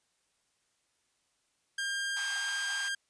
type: tone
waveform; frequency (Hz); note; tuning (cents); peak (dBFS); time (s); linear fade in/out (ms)
sawtooth; 1602; G6; +37; -28; 1.78-2.95; 5
type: band-pass noise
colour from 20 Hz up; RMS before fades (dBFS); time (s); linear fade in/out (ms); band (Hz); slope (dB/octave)
pink; -44; 2.16-2.89; 10; 760 to 8600; 96
effects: white hiss -75 dBFS RMS until 3.09 s + resampled to 22050 Hz